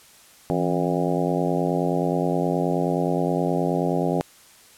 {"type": "harmonic tone with a mistuned harmonic", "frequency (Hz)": 89.5, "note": "F2", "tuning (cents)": 43, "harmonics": [2, 3, 4, 5, 6, 7, 8, 9], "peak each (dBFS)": [-25, -27, -28, -29, -30, -30, -31, -32], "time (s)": [0.5, 4.21], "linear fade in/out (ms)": 0, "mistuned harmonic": 2, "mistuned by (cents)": -130, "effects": ["white hiss -51 dBFS RMS until 4.77 s", "low-pass 12000 Hz 12 dB/octave"]}